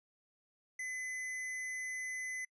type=tone; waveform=square; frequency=2025 Hz; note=B6; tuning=43 cents sharp; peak=-39 dBFS; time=0.79-2.45 s; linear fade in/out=5 ms; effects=noise-tail reverb RT60 0.1 s tail -26 dB re dry + resampled to 24000 Hz